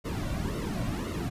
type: noise with flanger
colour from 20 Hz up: brown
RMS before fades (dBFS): -32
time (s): 0.04-1.3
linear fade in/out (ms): 20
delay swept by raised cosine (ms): 1.2 to 2.4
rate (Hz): 1.9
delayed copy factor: -0.85
effects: resampled to 32000 Hz